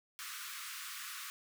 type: high-pass noise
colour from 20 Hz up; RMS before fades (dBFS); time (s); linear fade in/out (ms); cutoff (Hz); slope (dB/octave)
pink; -45; 0.19-1.3; 0; 1100; 96
effects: none